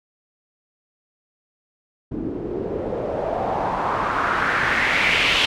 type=noise with low-pass filter sweep; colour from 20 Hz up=white; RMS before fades=-22 dBFS; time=2.11-5.46 s; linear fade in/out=10 ms; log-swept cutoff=280 to 3100 Hz; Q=3; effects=none